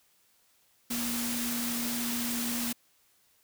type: tone in noise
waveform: sine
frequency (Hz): 237.9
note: A#3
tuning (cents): +35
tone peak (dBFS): -33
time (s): 0.9-2.73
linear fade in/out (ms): 10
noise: white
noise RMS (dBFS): -34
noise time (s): 0.9-2.73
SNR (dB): -2
effects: white hiss -67 dBFS RMS until 3.43 s